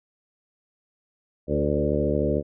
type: harmonic tone with a mistuned harmonic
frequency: 73.42 Hz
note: D2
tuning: in tune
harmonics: 1 / 2 / 3 / 4 / 5 / 6 / 7 / 8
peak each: -29 / -29 / -29 / -29 / -29 / -29 / -29 / -29 dBFS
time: 1.47-2.43 s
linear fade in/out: 50 ms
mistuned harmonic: 6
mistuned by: +17 cents
effects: none